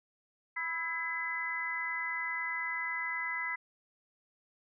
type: harmonic tone with a mistuned harmonic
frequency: 329.6 Hz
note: E4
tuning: in tune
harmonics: 3 / 4 / 5 / 6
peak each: -41 / -43 / -43 / -34 dBFS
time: 0.56-3.56 s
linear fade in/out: 10 ms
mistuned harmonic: 6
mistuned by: +35 cents
effects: none